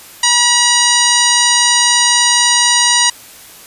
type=harmonic tone with a mistuned harmonic; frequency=964 Hz; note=B5; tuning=42 cents flat; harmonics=1 / 2 / 3 / 4 / 5 / 6 / 7 / 9; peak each=-17 / -17 / -17 / -17 / -17 / -17 / -17 / -17 dBFS; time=0.23-3.1 s; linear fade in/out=5 ms; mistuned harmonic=5; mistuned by=-16 cents; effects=white hiss -37 dBFS RMS until 3.66 s + resampled to 32000 Hz